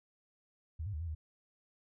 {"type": "tone with pitch steps", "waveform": "sine", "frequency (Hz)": [79.6, 102.4, 76.2, 84.9, 77.8], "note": ["D#2", "G#2", "D#2", "F2", "D#2"], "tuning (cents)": [40, -24, -36, -48, 0], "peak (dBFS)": -36, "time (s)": [0.79, 1.15], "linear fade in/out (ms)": 10, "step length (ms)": 72, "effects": []}